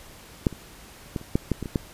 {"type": "clicks", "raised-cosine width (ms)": 3, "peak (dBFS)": [-6, -24, -14, -29, -7, -9, -17, -20, -9], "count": 9, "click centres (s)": [0.468, 0.527, 1.162, 1.214, 1.355, 1.517, 1.627, 1.658, 1.758], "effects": ["pink hiss -47 dBFS RMS until 1.93 s", "resampled to 32000 Hz"]}